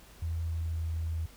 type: tone with pitch glide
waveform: sine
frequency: 82.41 to 81.28 Hz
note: E2 to E2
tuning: 0 to -24 cents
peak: -30 dBFS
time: 0.22-1.26 s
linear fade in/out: 5 ms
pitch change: -24 cents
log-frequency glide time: 0.44-0.93 s
effects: added 50 Hz sine -54 dBFS peak until 1.36 s + pink hiss -56 dBFS RMS until 1.36 s